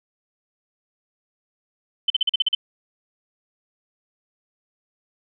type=tone bursts; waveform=sine; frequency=3061 Hz; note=G7; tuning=42 cents flat; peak=-15 dBFS; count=8; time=2.08-2.55 s; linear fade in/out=5 ms; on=22 ms; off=42 ms; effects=none